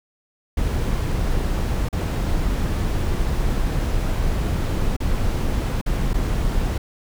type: noise with dropouts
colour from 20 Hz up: brown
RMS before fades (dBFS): -21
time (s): 0.57-6.78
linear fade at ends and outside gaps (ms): 5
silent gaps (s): 1.888-1.927 / 4.966-5.002 / 5.814-5.861 / 6.134-6.14
effects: none